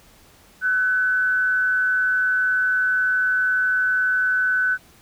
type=tone with frequency modulation; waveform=sine; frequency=1506 Hz; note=F#6; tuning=30 cents sharp; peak=-17 dBFS; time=0.61-4.78 s; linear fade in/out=50 ms; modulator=176 Hz; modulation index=0.28; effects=pink hiss -52 dBFS RMS until 5.01 s